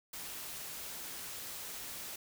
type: noise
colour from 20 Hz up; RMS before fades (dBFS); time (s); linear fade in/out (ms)
white; -44; 0.13-2.16; 5
effects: none